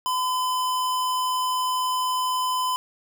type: tone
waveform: square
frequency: 1014 Hz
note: B5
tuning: 45 cents sharp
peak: -23 dBFS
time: 0.06-2.76 s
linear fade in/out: 0 ms
effects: none